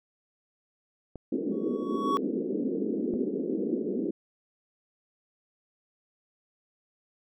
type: clicks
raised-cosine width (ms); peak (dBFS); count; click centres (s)
2; -26; 2; 1.157 / 3.138
type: band-pass noise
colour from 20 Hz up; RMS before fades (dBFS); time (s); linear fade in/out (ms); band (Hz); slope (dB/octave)
pink; -30; 1.32-4.11; 5; 210 to 450; 48
type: tone with exponential growth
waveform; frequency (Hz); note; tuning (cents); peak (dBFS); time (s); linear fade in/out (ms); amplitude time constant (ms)
triangle; 1119; C#6; +16; -21; 1.52-2.17; 0; 140
effects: none